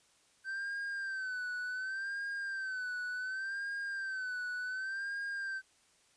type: tone with vibrato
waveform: triangle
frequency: 1547 Hz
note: G6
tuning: 23 cents flat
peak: -34 dBFS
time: 0.44-5.62 s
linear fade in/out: 50 ms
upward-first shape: sine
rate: 0.68 Hz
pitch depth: 79 cents each way
effects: white hiss -68 dBFS RMS until 6.16 s + resampled to 22050 Hz